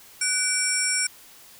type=tone cluster; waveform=sine; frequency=1493 / 2307 / 5520 / 7620 / 9260 Hz; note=F#6 / D7 / F8 / A#8 / D9; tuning=+15 / -31 / -21 / +37 / -25 cents; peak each=-31 / -29 / -27 / -27 / -27 dBFS; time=0.21-1.07 s; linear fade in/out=5 ms; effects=white hiss -49 dBFS RMS until 1.59 s